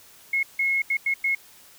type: tone bursts at uneven times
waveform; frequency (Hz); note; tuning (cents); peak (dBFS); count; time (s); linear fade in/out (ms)
sine; 2170; C#7; -37; -20; 5; 0.33-0.43 / 0.59-0.82 / 0.9-0.97 / 1.06-1.14 / 1.24-1.35; 5
effects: white hiss -51 dBFS RMS until 1.78 s